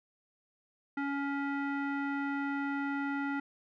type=tone with low-pass filter; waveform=square; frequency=280.4 Hz; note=C#4; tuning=20 cents sharp; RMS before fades=-34 dBFS; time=0.97-3.4 s; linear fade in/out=5 ms; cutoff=1700 Hz; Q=3.5; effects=none